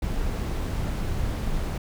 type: noise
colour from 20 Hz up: brown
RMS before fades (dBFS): -27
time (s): 0.02-1.78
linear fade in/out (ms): 5
effects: none